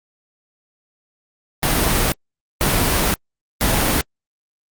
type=noise bursts at uneven times; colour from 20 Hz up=pink; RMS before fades=-17 dBFS; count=3; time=1.63-2.12 / 2.61-3.14 / 3.61-4.01 s; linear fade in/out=0 ms; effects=Opus 32 kbps